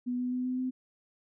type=tone with pitch steps; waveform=sine; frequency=246.9 / 249.2 / 251.5 / 253.8 / 256.2 Hz; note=B3 / B3 / B3 / B3 / C4; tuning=0 / +16 / +32 / +47 / -36 cents; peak=-29 dBFS; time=0.06-0.71 s; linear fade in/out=20 ms; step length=130 ms; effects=none